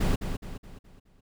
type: noise with echo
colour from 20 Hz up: brown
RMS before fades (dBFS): -24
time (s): 0-0.16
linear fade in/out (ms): 10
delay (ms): 210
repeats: 5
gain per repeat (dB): -7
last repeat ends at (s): 1.21
effects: none

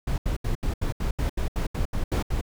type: noise bursts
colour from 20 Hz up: brown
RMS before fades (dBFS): -25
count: 13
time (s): 0.07-2.412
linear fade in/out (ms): 5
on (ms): 110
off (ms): 76
effects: none

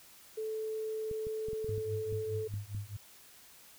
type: tone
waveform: sine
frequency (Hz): 437.2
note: A4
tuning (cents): -11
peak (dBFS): -34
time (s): 0.37-2.48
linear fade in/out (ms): 10
type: clicks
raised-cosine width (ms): 5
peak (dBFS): -33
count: 10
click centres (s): 1.113 / 1.269 / 1.485 / 1.532 / 1.645 / 1.693 / 1.78 / 2.125 / 2.54 / 2.748
type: tone with tremolo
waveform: sine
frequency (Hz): 102.5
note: G#2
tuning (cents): -22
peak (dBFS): -33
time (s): 1.68-2.97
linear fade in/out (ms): 10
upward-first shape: triangle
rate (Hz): 4.8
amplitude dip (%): 100
effects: white hiss -57 dBFS RMS until 3.78 s

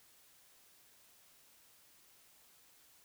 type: silence
effects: white hiss -65 dBFS RMS until 3.04 s

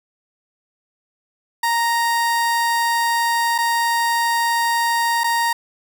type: tone with dropouts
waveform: 30% pulse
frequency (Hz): 932.3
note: A#5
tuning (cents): 0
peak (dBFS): -14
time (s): 1.63-5.53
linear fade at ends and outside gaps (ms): 5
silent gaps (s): 3.581-3.585 / 5.236-5.241
effects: none

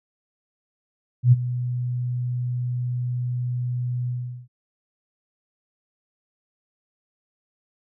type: tone with ADSR envelope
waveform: sine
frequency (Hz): 123.47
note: B2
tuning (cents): 0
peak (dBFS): -8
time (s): 1.23-4.48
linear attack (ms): 91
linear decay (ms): 29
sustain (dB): -15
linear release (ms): 400
effects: none

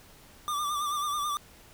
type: tone with vibrato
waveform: square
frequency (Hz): 1182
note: D6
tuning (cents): +11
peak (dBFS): -29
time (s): 0.48-1.37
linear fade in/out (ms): 0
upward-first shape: sine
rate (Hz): 9.2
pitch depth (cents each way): 52
effects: pink hiss -54 dBFS RMS until 1.73 s

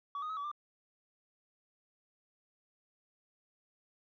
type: tone with pitch steps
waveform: sine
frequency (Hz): 1137 / 1240 / 1281 / 1143 / 1189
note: C#6 / D#6 / E6 / D6 / D6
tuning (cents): +44 / -6 / -50 / -47 / +21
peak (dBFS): -34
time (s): 0.15-0.515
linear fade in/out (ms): 2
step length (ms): 73
effects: tanh soft clip ceiling -35 dBFS

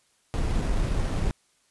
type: noise with sample-and-hold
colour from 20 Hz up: brown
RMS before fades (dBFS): -25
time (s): 0.34-1.31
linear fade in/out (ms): 0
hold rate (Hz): 7350
effects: white hiss -66 dBFS RMS until 1.7 s + resampled to 24000 Hz

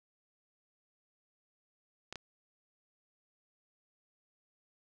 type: clicks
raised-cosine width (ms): 0.2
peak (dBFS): -24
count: 2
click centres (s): 2.126 / 2.157
effects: none

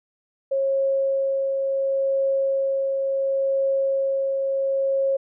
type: tone with tremolo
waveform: sine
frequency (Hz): 543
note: C#5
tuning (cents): -36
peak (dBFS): -18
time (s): 0.51-5.17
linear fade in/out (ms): 10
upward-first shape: triangle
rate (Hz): 0.71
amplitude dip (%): 30
effects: none

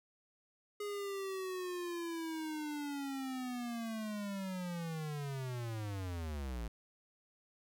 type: linear sweep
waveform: square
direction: down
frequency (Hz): 415.3 to 53.8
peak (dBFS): -39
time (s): 0.8-6.68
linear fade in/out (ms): 5
effects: none

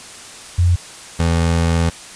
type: tone pair in turn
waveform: sine / 25% pulse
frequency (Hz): 88 / 83.49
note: F2 / E2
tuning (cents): +14 / +23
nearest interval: minor second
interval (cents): 91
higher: first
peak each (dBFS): -10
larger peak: neither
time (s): 0.58-0.76 / 1.19-1.9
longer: second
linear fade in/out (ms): 10
effects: white hiss -36 dBFS RMS until 2.15 s + resampled to 22050 Hz

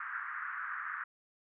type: band-pass noise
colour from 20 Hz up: white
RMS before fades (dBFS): -40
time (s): 0-1.04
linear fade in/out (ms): 5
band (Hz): 1200 to 1700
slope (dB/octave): 48
effects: none

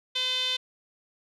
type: tone with band-pass filter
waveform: sawtooth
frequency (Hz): 510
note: C5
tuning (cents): -44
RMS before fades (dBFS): -28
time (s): 0.15-0.57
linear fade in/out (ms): 10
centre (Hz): 3400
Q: 9.2
effects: none

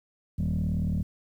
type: tone with frequency modulation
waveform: sine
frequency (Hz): 129.5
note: C3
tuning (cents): -17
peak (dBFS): -23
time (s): 0.38-1.03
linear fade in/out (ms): 10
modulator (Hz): 38.5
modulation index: 2.1
effects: tanh soft clip ceiling -22 dBFS + 10-bit

